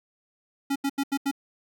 square tone bursts, 277.2 Hz, C#4, in tune, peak -24 dBFS, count 5, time 0.7-1.314 s, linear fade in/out 10 ms, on 58 ms, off 81 ms, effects none

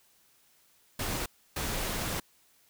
pink noise bursts at uneven times, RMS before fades -33 dBFS, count 2, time 0.99-1.26 / 1.56-2.2 s, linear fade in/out 5 ms, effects white hiss -65 dBFS RMS until 2.69 s

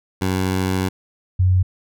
15% pulse / sine tone pair in turn, 93.6 / 92.15 Hz, F#2 / F#2, +20 / -7 cents, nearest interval unison, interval 27 cents, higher first, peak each -12 dBFS, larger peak neither, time 0.21-0.89 / 1.39-1.63 s, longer first, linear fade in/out 10 ms, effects none

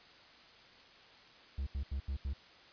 triangle tone bursts, 68.1 Hz, C#2, 30 cents flat, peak -32 dBFS, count 5, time 1.58-2.334 s, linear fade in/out 5 ms, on 86 ms, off 81 ms, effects white hiss -58 dBFS RMS until 2.72 s + resampled to 11025 Hz

